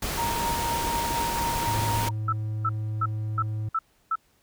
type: noise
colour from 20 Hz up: pink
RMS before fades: -30 dBFS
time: 0.02-2.09 s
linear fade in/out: 5 ms
type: tone with tremolo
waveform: sine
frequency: 932.3 Hz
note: A#5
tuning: in tune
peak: -25 dBFS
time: 0.17-2.11 s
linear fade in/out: 20 ms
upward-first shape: triangle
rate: 4.1 Hz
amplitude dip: 35%
type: tone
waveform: triangle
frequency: 107.9 Hz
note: A2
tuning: 33 cents flat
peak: -25 dBFS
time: 1.67-3.69 s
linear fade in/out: 5 ms
type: tone bursts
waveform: sine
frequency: 1318.5 Hz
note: E6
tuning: in tune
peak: -22 dBFS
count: 6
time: 2.28-4.156 s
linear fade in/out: 5 ms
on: 46 ms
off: 320 ms
effects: pink hiss -65 dBFS RMS until 4.42 s